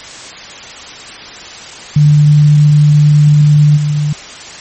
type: tone with level steps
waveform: sine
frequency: 148.4 Hz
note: D3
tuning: 18 cents sharp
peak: -3 / -10 dBFS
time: 1.96-4.13 s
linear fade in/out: 5 ms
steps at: 3.76 s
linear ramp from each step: 20 ms
effects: white hiss -29 dBFS RMS until 4.6 s + MP3 32 kbps